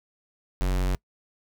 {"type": "tone", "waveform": "square", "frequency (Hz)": 46.09, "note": "F#1", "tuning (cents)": -6, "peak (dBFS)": -23, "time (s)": [0.61, 0.95], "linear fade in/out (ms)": 0, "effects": ["noise-tail reverb RT60 0.1 s tail -25 dB re dry"]}